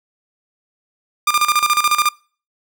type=tone with tremolo; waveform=sawtooth; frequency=1200 Hz; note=D6; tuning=37 cents sharp; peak=-8 dBFS; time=1.27-2.09 s; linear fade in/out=5 ms; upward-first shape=square; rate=14 Hz; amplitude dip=75%; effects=noise-tail reverb RT60 0.4 s tail -25 dB re dry